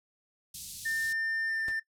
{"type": "band-stop noise", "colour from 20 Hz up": "white", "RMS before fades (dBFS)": -40, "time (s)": [0.54, 1.13], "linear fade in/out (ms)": 5, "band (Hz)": [190, 3700], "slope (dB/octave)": 24}
{"type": "tone with pitch glide", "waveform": "triangle", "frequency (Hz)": [1800, 1789.6], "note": ["A6", "A6"], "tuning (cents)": [39, 29], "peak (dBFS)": -28, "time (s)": [0.85, 1.8], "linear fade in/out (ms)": 10, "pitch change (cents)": -10, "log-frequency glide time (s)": [1.43, 1.64]}
{"type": "noise with exponential decay", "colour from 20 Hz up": "pink", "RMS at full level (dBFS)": -42, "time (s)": [1.68, 1.77], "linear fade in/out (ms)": 0, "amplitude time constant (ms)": 19}
{"effects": ["noise-tail reverb RT60 0.1 s tail -18 dB re dry", "low-pass 12000 Hz 12 dB/octave"]}